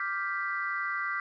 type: chord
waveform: sine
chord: G dominant seventh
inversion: second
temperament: equal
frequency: 1174.7 / 1396.9 / 1568 / 1975.5 Hz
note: D6 / F6 / G6 / B6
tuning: 0 / 0 / 0 / 0 cents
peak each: -34 / -36 / -35 / -34 dBFS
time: 0-1.2 s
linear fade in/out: 2 ms
effects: tanh soft clip ceiling -19 dBFS